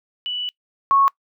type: tone pair in turn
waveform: sine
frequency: 2960 / 1101.4 Hz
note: F#7 / C#6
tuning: 0 / -11 cents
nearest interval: octave + perfect fourth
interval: 1711 cents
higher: first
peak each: -23 / -12 dBFS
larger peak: second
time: 0.26-0.49 / 0.91-1.08 s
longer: first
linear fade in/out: 0 ms
effects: noise-tail reverb RT60 0.1 s tail -24 dB re dry

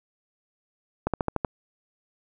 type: slowing click train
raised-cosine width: 1 ms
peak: -10 dBFS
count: 6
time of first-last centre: 1.07-1.448 s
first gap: 67 ms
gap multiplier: 1.06
effects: none

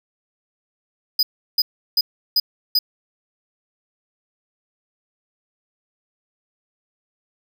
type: tone bursts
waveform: square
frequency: 4978 Hz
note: D#8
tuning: in tune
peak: -14 dBFS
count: 5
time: 1.19-2.79 s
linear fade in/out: 5 ms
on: 40 ms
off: 350 ms
effects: none

